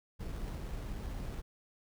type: noise with sample-and-hold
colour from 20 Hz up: brown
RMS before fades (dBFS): -40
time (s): 0.19-1.42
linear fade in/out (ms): 20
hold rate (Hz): 4900
effects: none